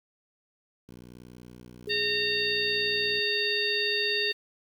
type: click train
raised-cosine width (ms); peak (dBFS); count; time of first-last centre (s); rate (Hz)
3; -35; 141; 0.89-3.189; 60.9
type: tone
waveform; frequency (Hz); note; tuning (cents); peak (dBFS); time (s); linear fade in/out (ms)
sine; 415.3; G#4; 0; -32; 1.87-4.32; 5
type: harmonic tone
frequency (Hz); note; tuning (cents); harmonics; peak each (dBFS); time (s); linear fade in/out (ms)
917; A#5; -29; 2 / 3 / 4 / 5; -31 / -31 / -31 / -31; 1.89-4.33; 20
effects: high-pass 80 Hz 12 dB/octave + 9-bit